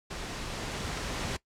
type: noise with level ramp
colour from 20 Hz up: pink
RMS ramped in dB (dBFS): -38 to -33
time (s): 0.1-1.37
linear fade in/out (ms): 10
effects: noise-tail reverb RT60 0.1 s tail -19 dB re dry + low-pass 7000 Hz 12 dB/octave